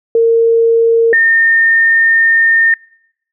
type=tone pair in turn; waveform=sine; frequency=458.7 / 1821.1 Hz; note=A#4 / A#6; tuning=-28 / -41 cents; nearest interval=2 octaves; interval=2387 cents; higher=second; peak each=-6 dBFS; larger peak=neither; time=0.15-1.13 / 1.13-2.74 s; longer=second; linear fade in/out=2 ms; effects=noise-tail reverb RT60 0.8 s tail -26 dB re dry